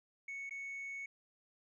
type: tone with dropouts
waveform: sine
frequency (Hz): 2215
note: C#7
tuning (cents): -2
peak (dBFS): -39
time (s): 0.28-1.06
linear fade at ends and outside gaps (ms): 5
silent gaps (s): 0.495-0.508
effects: tanh soft clip ceiling -40 dBFS